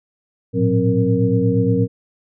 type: tone cluster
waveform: sine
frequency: 109.4 / 117.9 / 181.3 / 267.2 / 466.8 Hz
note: A2 / A#2 / F#3 / C4 / A#4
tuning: -9 / +20 / -35 / +36 / +2 cents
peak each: -20 dBFS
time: 0.53-1.88 s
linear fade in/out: 50 ms
effects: none